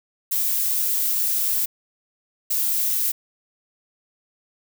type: noise bursts at uneven times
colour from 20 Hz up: violet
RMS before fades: -22 dBFS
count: 2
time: 0.31-1.66 / 2.5-3.12 s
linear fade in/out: 10 ms
effects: none